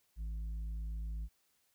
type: tone with tanh clipping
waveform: sine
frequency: 54.1 Hz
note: A1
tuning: 29 cents flat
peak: -38 dBFS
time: 0.16-1.29 s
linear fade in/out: 50 ms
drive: 5 dB
effects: white hiss -75 dBFS RMS until 1.74 s